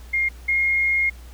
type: tone pair in turn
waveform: sine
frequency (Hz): 2126 / 2141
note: C7 / C7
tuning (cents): +27 / +39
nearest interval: unison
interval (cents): 12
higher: second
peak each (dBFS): -18 / -17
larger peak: second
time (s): 0.13-0.29 / 0.48-1.1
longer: second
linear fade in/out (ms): 10
effects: added 60 Hz sine -38 dBFS peak until 1.33 s + pink hiss -50 dBFS RMS until 1.33 s